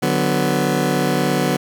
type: chord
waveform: 20% pulse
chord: B minor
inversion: first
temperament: just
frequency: 148.16 / 185.21 / 246.9 Hz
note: D3 / F#3 / B3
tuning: +16 / +2 / 0 cents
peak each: -16 dBFS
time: 0.02-1.57 s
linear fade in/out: 10 ms
effects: none